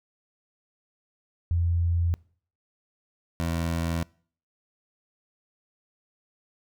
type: tone pair in turn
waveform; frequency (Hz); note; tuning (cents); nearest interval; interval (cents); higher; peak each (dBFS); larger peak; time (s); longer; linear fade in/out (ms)
sine / 20% pulse; 85.4 / 83.35; F2 / E2; -38 / +20; unison; 42; first; -21; neither; 1.51-2.14 / 3.4-4.03; neither; 0
effects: noise-tail reverb RT60 0.5 s tail -25 dB re dry